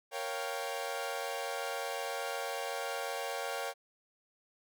sawtooth chord, G half-diminished seventh, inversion first, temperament equal, 466.2 / 554.4 / 698.5 / 784 Hz, Bb4 / Db5 / F5 / G5, 0 / 0 / 0 / 0 cents, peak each -38 / -36 / -38 / -37 dBFS, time 0.11-3.74 s, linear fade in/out 50 ms, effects none

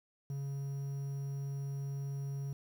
triangle tone with quantisation, 138.9 Hz, C#3, 4 cents sharp, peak -34 dBFS, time 0.3-2.53 s, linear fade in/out 2 ms, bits 10, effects none

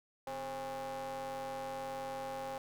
45% pulse ring-modulated tone, 138.6 Hz, C#3, in tune, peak -36 dBFS, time 0.27-2.58 s, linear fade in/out 2 ms, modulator 673 Hz, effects none

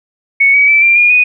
sine tone with pitch steps, 2217 / 2268 / 2319 / 2372 / 2426 / 2481 Hz, C#7 / C#7 / D7 / D7 / D#7 / D#7, 0 / +39 / -22 / +17 / -44 / -6 cents, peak -5 dBFS, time 0.4-1.24 s, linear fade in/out 10 ms, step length 140 ms, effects none

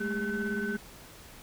sine tone cluster, 203.1 / 220.3 / 403.6 / 1516 Hz, G#3 / A3 / G#4 / F#6, -38 / +2 / -49 / +42 cents, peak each -34 / -33 / -34 / -33 dBFS, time 0-0.77 s, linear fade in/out 10 ms, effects tanh soft clip ceiling -24 dBFS + pink hiss -50 dBFS RMS until 1.42 s

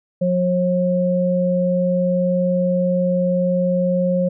sine tone pair together, 180 / 539.4 Hz, F#3 / C#5, -47 / -47 cents, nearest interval octave + perfect fifth, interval 1900 cents, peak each -18 dBFS, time 0.21-4.29 s, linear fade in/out 10 ms, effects none

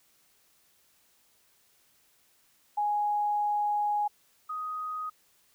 sine tone pair in turn, 830.6 / 1250.5 Hz, G#5 / D#6, 0 / +8 cents, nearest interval perfect fifth, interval 708 cents, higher second, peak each -25 / -32 dBFS, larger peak first, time 2.77-4.08 / 4.49-5.1 s, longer first, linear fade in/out 10 ms, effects white hiss -66 dBFS RMS until 5.54 s

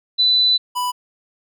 sine / square tone pair in turn, 3992 / 990 Hz, B7 / B5, +18 / +4 cents, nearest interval 2 octaves, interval 2414 cents, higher first, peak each -12 / -20 dBFS, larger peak first, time 0.18-0.58 / 0.75-0.92 s, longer first, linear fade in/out 20 ms, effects none

